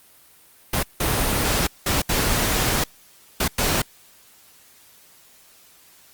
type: noise bursts at uneven times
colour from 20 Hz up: pink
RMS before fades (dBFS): -21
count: 6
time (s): 0.73-0.83 / 1-1.67 / 1.86-2.02 / 2.09-2.84 / 3.4-3.48 / 3.58-3.82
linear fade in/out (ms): 5
effects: white hiss -52 dBFS RMS until 6.13 s + Opus 32 kbps